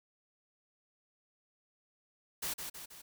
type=noise with echo; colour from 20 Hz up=white; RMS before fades=-37 dBFS; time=2.42-2.54 s; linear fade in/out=10 ms; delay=160 ms; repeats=3; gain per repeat=-5 dB; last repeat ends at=3.02 s; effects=none